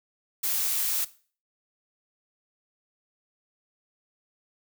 blue noise, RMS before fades -27 dBFS, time 0.43-1.05 s, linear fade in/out 10 ms, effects noise-tail reverb RT60 0.4 s tail -17 dB re dry

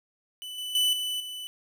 45% pulse tone with level steps, 2991 Hz, F#7, 18 cents sharp, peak -36 / -32 / -21 / -28 / -35 dBFS, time 0.42-1.47 s, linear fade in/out 0 ms, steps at 0.58 / 0.75 / 0.93 / 1.2 s, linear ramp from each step 2 ms, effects none

